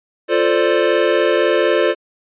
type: chord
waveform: square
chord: D minor seventh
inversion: first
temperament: equal with one note detuned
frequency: 349.2 / 441.8 / 523.3 / 587.3 Hz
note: F4 / A4 / C5 / D5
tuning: 0 / +7 / 0 / 0 cents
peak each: -19 dBFS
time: 0.28-1.95 s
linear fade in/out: 50 ms
effects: resampled to 8000 Hz